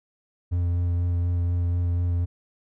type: tone with vibrato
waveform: triangle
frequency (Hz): 87.31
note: F2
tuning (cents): 0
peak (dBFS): -19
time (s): 0.51-2.26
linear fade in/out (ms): 20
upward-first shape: sine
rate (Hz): 4.1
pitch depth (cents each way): 14
effects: none